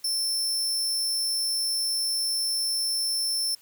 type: tone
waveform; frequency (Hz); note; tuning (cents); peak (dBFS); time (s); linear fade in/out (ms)
sawtooth; 5350; E8; +25; -22; 0.04-3.55; 5
effects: white hiss -57 dBFS RMS until 3.61 s + high-pass 60 Hz 12 dB/octave